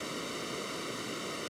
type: noise with comb filter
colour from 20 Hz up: pink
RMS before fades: -37 dBFS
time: 0-1.48 s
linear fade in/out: 5 ms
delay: 1.2 ms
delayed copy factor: -0.75
effects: high-pass 150 Hz 12 dB/octave + low-pass 7000 Hz 12 dB/octave